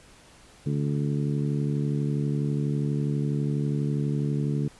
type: harmonic tone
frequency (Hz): 72.2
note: D2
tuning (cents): -29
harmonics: 2 / 3 / 4 / 5 / 6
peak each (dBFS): -25 / -31 / -33 / -38 / -38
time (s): 0.66-4.68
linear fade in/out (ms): 5
effects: pink hiss -53 dBFS RMS until 4.79 s + resampled to 24000 Hz